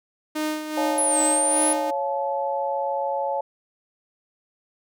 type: tone with tremolo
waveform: sawtooth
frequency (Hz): 307.5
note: D#4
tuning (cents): -20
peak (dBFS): -19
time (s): 0.35-1.91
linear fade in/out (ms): 10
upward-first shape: sine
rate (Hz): 2.5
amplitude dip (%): 60
type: chord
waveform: sine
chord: Db augmented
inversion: none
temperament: just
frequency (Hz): 554.4 / 693 / 866.2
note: Db5 / F5 / A5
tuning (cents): 0 / -14 / -27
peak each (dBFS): -26 / -31 / -26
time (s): 0.77-3.41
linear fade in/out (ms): 5
type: exponential two-way sweep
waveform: sine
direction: down then up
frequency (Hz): 10810 to 7930 to 10450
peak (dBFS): -20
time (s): 0.98-1.73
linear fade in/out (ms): 2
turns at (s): 1.21
effects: none